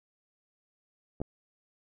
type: clicks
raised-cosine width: 2 ms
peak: -30 / -18 dBFS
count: 2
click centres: 1.203 / 1.216 s
effects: none